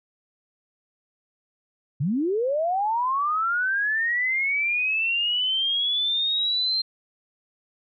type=linear sweep; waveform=sine; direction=up; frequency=123.47 to 4173 Hz; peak=-21 dBFS; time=2-6.82 s; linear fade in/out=10 ms; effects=none